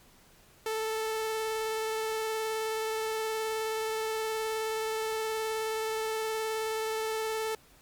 sawtooth tone with vibrato, 440 Hz, A4, in tune, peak -26 dBFS, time 0.66-7.55 s, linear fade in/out 2 ms, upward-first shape triangle, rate 19 Hz, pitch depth 15 cents each way, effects pink hiss -59 dBFS RMS until 7.81 s + MP3 96 kbps

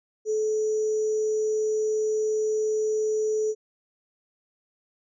sine tone with sample-and-hold, 431.4 Hz, A4, 34 cents flat, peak -22 dBFS, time 0.25-3.55 s, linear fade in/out 50 ms, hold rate 6300 Hz, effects resampled to 16000 Hz

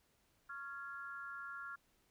sine tone with amplitude modulation, 1389 Hz, F6, 10 cents flat, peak -40 dBFS, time 0.49-1.76 s, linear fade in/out 10 ms, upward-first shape sine, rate 282 Hz, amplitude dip 95%, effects pink hiss -75 dBFS RMS until 2.1 s

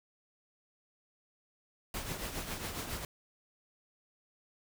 pink noise with tremolo, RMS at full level -37 dBFS, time 1.94-3.05 s, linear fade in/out 2 ms, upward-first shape triangle, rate 7.3 Hz, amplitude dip 60%, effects none

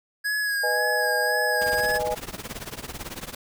square tone with vibrato, 1661.2 Hz, G#6, in tune, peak -24 dBFS, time 0.24-1.99 s, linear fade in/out 20 ms, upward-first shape sine, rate 1.9 Hz, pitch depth 35 cents each way
sine chord, G# minor, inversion first, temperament equal with one note detuned, 493.9 / 620.5 / 830.6 Hz, B4 / D#5 / G#5, 0 / -5 / 0 cents, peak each -28 dBFS, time 0.63-2.15 s, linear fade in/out 10 ms
pink noise with tremolo, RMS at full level -32 dBFS, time 1.61-3.35 s, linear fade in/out 5 ms, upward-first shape triangle, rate 18 Hz, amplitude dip 95%
effects none

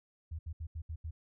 sine tone bursts at uneven times, 80.2 Hz, E2, 47 cents flat, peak -37 dBFS, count 6, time 0.31-0.39 / 0.46-0.53 / 0.6-0.67 / 0.75-0.82 / 0.89-0.96 / 1.04-1.11 s, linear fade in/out 10 ms, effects none

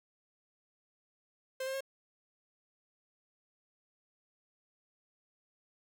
45% pulse tone with pitch steps, 523 / 531.2 / 539.6 Hz, C5 / C5 / C#5, -1 / +26 / -47 cents, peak -35 dBFS, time 1.6-1.807 s, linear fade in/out 5 ms, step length 69 ms, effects none

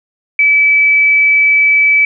sine tone with frequency modulation, 2300 Hz, D7, 37 cents flat, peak -6 dBFS, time 0.39-2.05 s, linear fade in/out 2 ms, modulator 27.7 Hz, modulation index 0.25, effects none

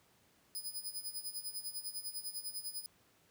10% pulse tone with tremolo, 4999 Hz, D#8, 7 cents sharp, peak -31 dBFS, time 0.55-2.86 s, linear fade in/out 0 ms, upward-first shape sine, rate 10 Hz, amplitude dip 80%, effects pink hiss -69 dBFS RMS until 3.3 s + high-pass 80 Hz 12 dB/octave

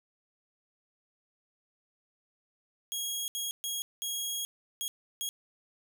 15% pulse tone bursts at uneven times, 3293 Hz, G#7, 15 cents flat, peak -25 dBFS, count 6, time 2.92-3.28 / 3.35-3.51 / 3.64-3.82 / 4.02-4.45 / 4.81-4.88 / 5.21-5.29 s, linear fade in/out 0 ms, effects none

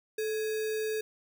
sine tone with sample-and-hold, 434.8 Hz, A4, 21 cents flat, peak -29 dBFS, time 0.18-1.01 s, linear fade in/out 5 ms, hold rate 2100 Hz, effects none

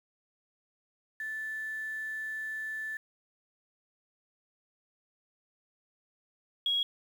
sine tone pair in turn, 1753 / 3309 Hz, A6 / G#7, -7 / -7 cents, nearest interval major seventh, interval 1100 cents, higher second, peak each -34 / -26 dBFS, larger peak second, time 1.2-2.97 / 6.66-6.83 s, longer first, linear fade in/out 2 ms, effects 9-bit

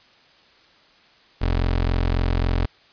25% pulse tone, 43.65 Hz, F1, in tune, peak -15 dBFS, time 1.41-2.66 s, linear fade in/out 10 ms, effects white hiss -54 dBFS RMS until 2.92 s + resampled to 11025 Hz

